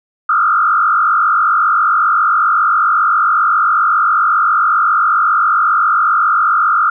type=tone with frequency modulation; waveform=sine; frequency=1310 Hz; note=E6; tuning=11 cents flat; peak=-9 dBFS; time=0.29-6.9 s; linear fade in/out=5 ms; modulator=47.4 Hz; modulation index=2.3; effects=none